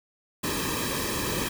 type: noise with comb filter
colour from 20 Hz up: pink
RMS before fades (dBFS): -29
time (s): 0.43-1.49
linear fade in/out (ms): 10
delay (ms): 1.4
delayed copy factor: -0.75
effects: none